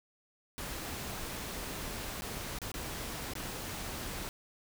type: noise with dropouts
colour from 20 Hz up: pink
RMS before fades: -40 dBFS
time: 0.58-4.29 s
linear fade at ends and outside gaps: 0 ms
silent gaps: 2.21-2.22 / 2.587-2.617 / 2.717-2.741 / 3.335-3.353 s
effects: none